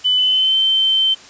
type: tone with pitch glide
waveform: sine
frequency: 3000 to 3097 Hz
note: F#7 to G7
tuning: +23 to -22 cents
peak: -12 dBFS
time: 0.04-1.15 s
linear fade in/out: 20 ms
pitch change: +55 cents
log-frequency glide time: 0.16-0.58 s
effects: white hiss -41 dBFS RMS until 1.29 s + resampled to 16000 Hz